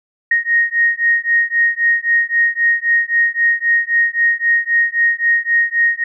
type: beating tone pair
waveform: sine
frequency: 1864.7 / 1868.5 Hz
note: A#6 / A#6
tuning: 0 / +4 cents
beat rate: 3.8 Hz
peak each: -15 / -15 dBFS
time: 0.31-6.04 s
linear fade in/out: 5 ms
effects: none